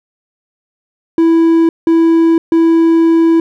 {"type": "tone bursts at uneven times", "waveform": "triangle", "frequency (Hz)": 329.6, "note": "E4", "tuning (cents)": 0, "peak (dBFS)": -4, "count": 3, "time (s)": [[1.18, 1.69], [1.87, 2.38], [2.52, 3.4]], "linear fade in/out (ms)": 2, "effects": []}